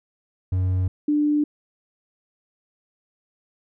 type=tone pair in turn; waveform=triangle / sine; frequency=92.5 / 296.5 Hz; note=F#2 / D4; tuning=0 / +17 cents; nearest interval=octave + minor sixth; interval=2017 cents; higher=second; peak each=-17 dBFS; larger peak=neither; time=0.52-0.88 / 1.08-1.44 s; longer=neither; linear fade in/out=5 ms; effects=none